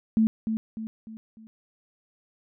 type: tone with echo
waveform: sine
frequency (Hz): 221.1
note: A3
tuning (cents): +9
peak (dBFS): -17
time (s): 0.17-0.27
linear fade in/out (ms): 0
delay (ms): 300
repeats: 4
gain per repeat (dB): -7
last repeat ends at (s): 1.47
effects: none